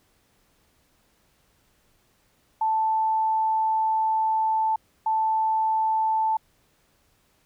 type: tone bursts at uneven times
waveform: sine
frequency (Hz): 880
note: A5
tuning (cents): 0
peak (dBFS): -20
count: 2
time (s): 2.61-4.76 / 5.06-6.37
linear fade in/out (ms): 5
effects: pink hiss -65 dBFS RMS until 7.45 s